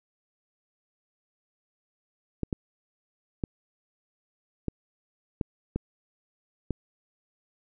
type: clicks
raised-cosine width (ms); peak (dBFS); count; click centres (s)
3; -15; 7; 2.433 / 2.528 / 3.438 / 4.683 / 5.412 / 5.76 / 6.707
effects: none